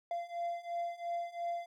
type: beating tone pair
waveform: triangle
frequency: 687 / 689.9 Hz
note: F5 / F5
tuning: -29 / -21 cents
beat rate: 2.9 Hz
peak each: -38 / -36 dBFS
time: 0.11-1.66 s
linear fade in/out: 2 ms
effects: none